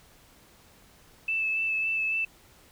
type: tone with vibrato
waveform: sine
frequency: 2630 Hz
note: E7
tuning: 5 cents flat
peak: -25 dBFS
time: 1.28-2.25 s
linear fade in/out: 5 ms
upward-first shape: sine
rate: 3.6 Hz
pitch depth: 17 cents each way
effects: pink hiss -57 dBFS RMS until 2.71 s